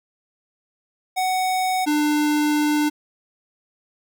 square tone pair in turn, 745 / 298.7 Hz, F#5 / D4, +12 / +29 cents, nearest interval octave + major third, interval 1583 cents, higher first, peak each -20 / -18 dBFS, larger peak second, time 1.16-1.86 / 1.86-2.9 s, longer second, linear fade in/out 20 ms, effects none

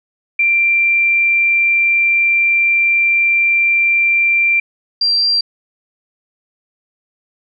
sine tone pair in turn, 2363 / 4726 Hz, D7 / D8, +10 / +10 cents, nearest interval octave, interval 1200 cents, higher second, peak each -10 / -11 dBFS, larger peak first, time 0.39-4.6 / 5.01-5.41 s, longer first, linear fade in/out 5 ms, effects none

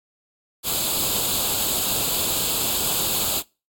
white noise with comb filter, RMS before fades -23 dBFS, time 0.63-3.43 s, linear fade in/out 50 ms, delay 0.26 ms, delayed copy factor +0.75, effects noise-tail reverb RT60 0.3 s tail -24 dB re dry + AAC 64 kbps

